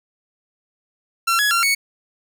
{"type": "tone with pitch steps", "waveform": "sawtooth", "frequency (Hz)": [1358, 1681, 1373, 2221], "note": ["F6", "G#6", "F6", "C#7"], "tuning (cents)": [-49, 20, -30, 3], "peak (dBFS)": -12, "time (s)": [1.27, 1.75], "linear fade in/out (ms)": 10, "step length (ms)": 120, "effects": []}